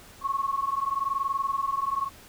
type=tone pair together; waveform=sine; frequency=1087.8 / 1108.7 Hz; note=C#6 / C#6; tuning=-33 / 0 cents; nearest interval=unison; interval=33 cents; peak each=-28 / -28 dBFS; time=0.21-2.1 s; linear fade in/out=50 ms; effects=pink hiss -50 dBFS RMS until 2.28 s